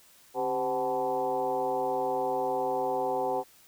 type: tone with frequency modulation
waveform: sine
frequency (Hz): 633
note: D#5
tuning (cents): +30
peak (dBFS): -26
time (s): 0.34-3.44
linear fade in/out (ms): 50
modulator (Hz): 120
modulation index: 2.3
effects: white hiss -58 dBFS RMS until 3.67 s